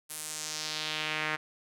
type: tone with band-pass filter sweep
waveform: sawtooth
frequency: 154.4 Hz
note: D#3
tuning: 13 cents flat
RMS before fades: -35 dBFS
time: 0.09-1.37 s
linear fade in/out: 20 ms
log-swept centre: 11000 to 1800 Hz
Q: 1.8
effects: none